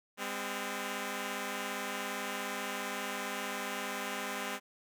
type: tone pair together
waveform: 5% pulse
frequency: 202.6 / 257.6 Hz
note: G#3 / C4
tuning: -43 / -27 cents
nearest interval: major third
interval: 416 cents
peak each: -27 dBFS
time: 0.17-4.6 s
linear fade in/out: 50 ms
effects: none